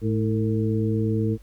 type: harmonic tone with a mistuned harmonic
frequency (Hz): 108.4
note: A2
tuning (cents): -25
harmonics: 1 / 2 / 3 / 4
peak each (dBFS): -23 / -26 / -28 / -29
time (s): 0.01-1.38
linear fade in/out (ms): 50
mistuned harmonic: 4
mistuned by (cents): +62
effects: added 50 Hz sine -44 dBFS peak until 1.42 s + pink hiss -60 dBFS RMS until 1.42 s